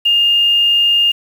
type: tone with quantisation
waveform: sine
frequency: 2822 Hz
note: F7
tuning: 17 cents sharp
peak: -9 dBFS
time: 0.05-1.12 s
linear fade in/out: 10 ms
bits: 6
effects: none